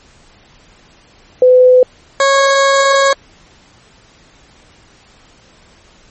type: tone pair in turn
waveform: sine / 20% pulse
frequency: 505 / 549.5 Hz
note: B4 / C#5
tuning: +39 / -15 cents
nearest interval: minor second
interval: 146 cents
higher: second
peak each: -3 dBFS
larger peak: neither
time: 1.42-1.83 / 2.2-3.13 s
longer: second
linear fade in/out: 2 ms
effects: pink hiss -46 dBFS RMS until 6.1 s + MP3 32 kbps